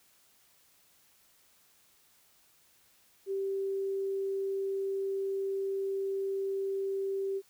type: tone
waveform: sine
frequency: 390 Hz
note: G4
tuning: 9 cents flat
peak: -30 dBFS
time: 3.26-7.42 s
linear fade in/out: 50 ms
effects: white hiss -65 dBFS RMS until 7.49 s